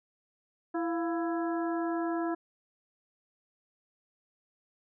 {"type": "harmonic tone with a mistuned harmonic", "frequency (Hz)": 332.5, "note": "E4", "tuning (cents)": 15, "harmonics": [1, 2, 3, 4, 5], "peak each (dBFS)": [-30, -36, -40, -42, -44], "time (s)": [0.74, 2.35], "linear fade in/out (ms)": 10, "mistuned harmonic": 2, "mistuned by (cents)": 74, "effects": []}